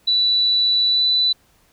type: tone with pitch glide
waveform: sine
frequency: 3957 to 3982 Hz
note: B7 to B7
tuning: +3 to +14 cents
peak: -14 dBFS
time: 0.07-1.33 s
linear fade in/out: 10 ms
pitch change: +11 cents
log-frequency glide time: 0.89-1.03 s
effects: pink hiss -58 dBFS RMS until 1.72 s